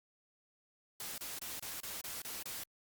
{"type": "noise bursts", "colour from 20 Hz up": "white", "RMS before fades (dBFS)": -43, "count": 8, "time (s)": [1, 2.636], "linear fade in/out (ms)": 2, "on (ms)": 180, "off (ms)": 28, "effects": ["Opus 48 kbps"]}